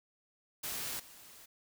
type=noise with level steps; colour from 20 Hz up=white; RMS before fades=-39 / -55 dBFS; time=0.63-1.46 s; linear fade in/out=10 ms; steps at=0.99 s; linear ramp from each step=10 ms; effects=none